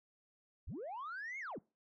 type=linear two-way sweep; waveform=sine; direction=up then down; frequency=30.87 to 2217 to 107.2 Hz; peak=-40 dBFS; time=0.67-1.59 s; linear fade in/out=10 ms; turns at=1.39 s; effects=noise-tail reverb RT60 0.3 s tail -25 dB re dry + tanh soft clip ceiling -39 dBFS